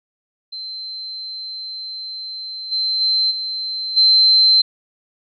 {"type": "tone with level steps", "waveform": "sine", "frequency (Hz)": 4100, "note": "C8", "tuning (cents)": -36, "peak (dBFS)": [-27, -17, -14, -22, -9], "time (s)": [0.52, 4.62], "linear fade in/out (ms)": 10, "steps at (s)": [2.71, 3, 3.3, 3.96], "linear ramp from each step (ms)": 20, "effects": []}